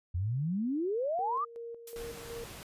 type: exponential sweep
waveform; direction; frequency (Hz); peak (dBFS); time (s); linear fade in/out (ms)
sine; up; 82.4 to 1244.5; -29; 0.14-1.45; 10
type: tone with tremolo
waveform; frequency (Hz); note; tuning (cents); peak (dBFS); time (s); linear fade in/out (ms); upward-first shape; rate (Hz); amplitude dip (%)
sine; 466.2; A#4; 0; -39; 1.19-2.44; 0; square; 2.7; 60
type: noise with exponential decay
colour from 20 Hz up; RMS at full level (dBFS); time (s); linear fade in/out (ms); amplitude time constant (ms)
blue; -42; 1.87-2.08; 5; 44
type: noise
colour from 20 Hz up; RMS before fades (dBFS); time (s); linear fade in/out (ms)
pink; -46; 1.96-2.63; 0
effects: resampled to 32000 Hz